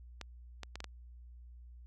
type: clicks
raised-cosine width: 0.2 ms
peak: -25 dBFS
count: 5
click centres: 0.213 / 0.633 / 0.756 / 0.804 / 0.843 s
effects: added 60 Hz sine -50 dBFS peak until 1.86 s